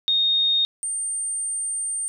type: tone pair in turn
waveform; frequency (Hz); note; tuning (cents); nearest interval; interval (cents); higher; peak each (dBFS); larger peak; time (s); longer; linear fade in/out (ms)
sine; 3701 / 8792; A#7 / C#9; -13 / -15; octave + minor third; 1498; second; -17 / -24; first; 0.08-0.65 / 0.83-2.08; second; 0
effects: none